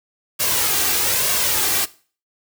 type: noise with flanger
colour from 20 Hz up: white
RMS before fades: -19 dBFS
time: 0.39-1.86 s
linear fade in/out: 20 ms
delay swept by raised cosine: 1.8 to 2.59 ms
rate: 1.1 Hz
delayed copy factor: +0.5
effects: noise-tail reverb RT60 0.4 s tail -19 dB re dry + high-pass 60 Hz 12 dB/octave